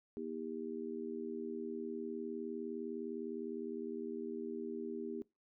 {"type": "harmonic tone", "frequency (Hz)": 79.7, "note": "D#2", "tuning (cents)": 42, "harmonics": [3, 4, 5], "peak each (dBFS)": [-44, -45, -43], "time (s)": [0.17, 5.22], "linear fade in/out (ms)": 0, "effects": ["noise-tail reverb RT60 0.2 s tail -21 dB re dry"]}